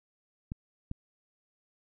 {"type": "clicks", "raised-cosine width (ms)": 5, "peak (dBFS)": -23, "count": 2, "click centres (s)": [0.519, 0.914], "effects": []}